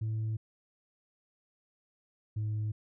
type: tone pair in turn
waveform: sine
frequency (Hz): 109.9 / 107.08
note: A2 / A2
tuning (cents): -2 / -47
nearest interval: unison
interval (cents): 45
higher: first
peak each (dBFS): -28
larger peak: neither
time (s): 0.01-0.37 / 2.36-2.72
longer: neither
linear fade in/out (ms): 10
effects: tanh soft clip ceiling -29 dBFS